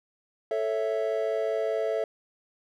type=chord; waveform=triangle; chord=A major; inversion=none; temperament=equal; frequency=440 / 554.4 / 659.3 Hz; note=A4 / C#5 / E5; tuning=0 / 0 / 0 cents; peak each=-27 / -30 / -27 dBFS; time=0.51-2.04 s; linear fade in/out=2 ms; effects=none